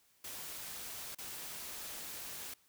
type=noise with dropouts; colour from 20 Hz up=white; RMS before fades=-45 dBFS; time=0.24-2.54 s; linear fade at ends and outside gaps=5 ms; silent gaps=1.149-1.184 s; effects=white hiss -70 dBFS RMS until 2.68 s